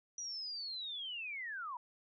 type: linear sweep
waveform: sine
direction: down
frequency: 5860 to 932.3 Hz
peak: -40 dBFS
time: 0.18-1.77 s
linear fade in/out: 2 ms
effects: none